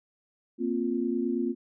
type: chord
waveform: sine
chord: Bb suspended second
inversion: none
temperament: just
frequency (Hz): 233.1 / 262.2 / 349.6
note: Bb3 / C4 / F4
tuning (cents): 0 / +4 / +2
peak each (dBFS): -30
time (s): 0.58-1.55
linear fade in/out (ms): 50
effects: none